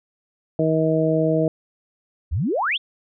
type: harmonic tone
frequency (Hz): 158.9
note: D#3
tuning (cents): +37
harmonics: 1 / 2 / 3 / 4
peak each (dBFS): -22 / -22 / -22 / -22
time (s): 0.59-1.48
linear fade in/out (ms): 2
type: exponential sweep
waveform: sine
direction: up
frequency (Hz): 63.3 to 3732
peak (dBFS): -19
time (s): 2.31-2.78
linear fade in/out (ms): 20
effects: none